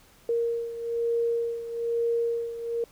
sine beating tone pair, 466.2 / 467.3 Hz, A#4 / A#4, 0 / +4 cents, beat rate 1.1 Hz, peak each -26 / -31 dBFS, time 0.29-2.84 s, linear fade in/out 2 ms, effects pink hiss -57 dBFS RMS until 2.91 s

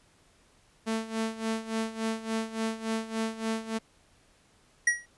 sawtooth tone with tremolo, 223 Hz, A3, 23 cents sharp, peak -23 dBFS, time 0.86-3.79 s, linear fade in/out 20 ms, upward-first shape sine, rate 3.5 Hz, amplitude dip 80%
square tone with exponential decay, 1910 Hz, A#6, 42 cents sharp, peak -18 dBFS, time 4.87-5.06 s, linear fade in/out 5 ms, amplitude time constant 41 ms
effects pink hiss -63 dBFS RMS until 5.17 s + resampled to 24000 Hz

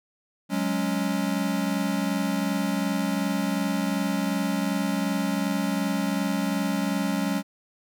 square chord, F# suspended second, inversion none, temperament equal, 185 / 207.7 / 277.2 Hz, F#3 / G#3 / C#4, 0 / 0 / 0 cents, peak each -29 dBFS, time 0.49-7.43 s, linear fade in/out 50 ms, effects none

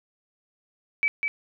sine tone with echo, 2300 Hz, D7, 37 cents flat, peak -19 dBFS, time 1.03-1.08 s, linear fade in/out 0 ms, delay 200 ms, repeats 1, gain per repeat -4 dB, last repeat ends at 1.28 s, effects none

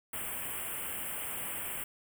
white band-stop noise, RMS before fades -38 dBFS, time 0.13-1.84 s, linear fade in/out 5 ms, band 3200 to 7900 Hz, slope 96 dB/octave, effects none

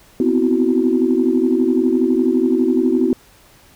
sine tone cluster, 248.5 / 260.5 / 327.7 / 372.8 Hz, B3 / C4 / E4 / F#4, +11 / -7 / -10 / +13 cents, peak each -18 dBFS, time 0.2-3.13 s, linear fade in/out 2 ms, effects tanh soft clip ceiling -3 dBFS + pink hiss -49 dBFS RMS until 3.75 s

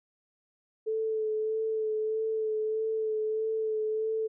sine tone with vibrato, 436.9 Hz, A4, 12 cents flat, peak -27 dBFS, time 0.86-4.28 s, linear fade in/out 20 ms, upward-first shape sine, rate 1.6 Hz, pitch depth 20 cents each way, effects none

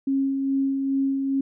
sine tone with tremolo, 271.8 Hz, C#4, 34 cents flat, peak -19 dBFS, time 0.07-1.41 s, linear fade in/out 5 ms, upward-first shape sine, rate 2.4 Hz, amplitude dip 35%, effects none

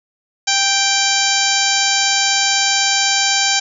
harmonic tone with a mistuned harmonic, 784 Hz, G5, in tune, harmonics 1 / 2 / 3 / 4 / 5 / 6 / 7 / 8 / 9, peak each -22 / -22 / -22 / -22 / -22 / -22 / -22 / -22 / -22 dBFS, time 0.47-3.6 s, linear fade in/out 10 ms, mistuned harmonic 1, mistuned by +18 cents, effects none

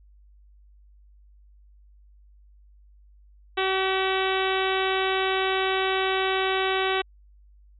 harmonic tone with a mistuned harmonic, 380.4 Hz, F#4, 48 cents sharp, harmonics 1 / 2 / 3 / 4 / 5 / 6 / 7 / 8 / 9 / 10, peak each -26 / -29 / -31 / -32 / -33 / -34 / -34 / -35 / -36 / -36 dBFS, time 3.57-7.02 s, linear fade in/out 10 ms, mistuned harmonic 5, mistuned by +18 cents, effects added 50 Hz sine -51 dBFS peak until 7.79 s

